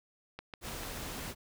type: click train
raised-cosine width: 0.3 ms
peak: -26 dBFS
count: 4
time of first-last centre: 0.39-0.833 s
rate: 6.77 Hz
type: noise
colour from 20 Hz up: pink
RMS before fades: -41 dBFS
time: 0.61-1.35 s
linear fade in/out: 50 ms
effects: none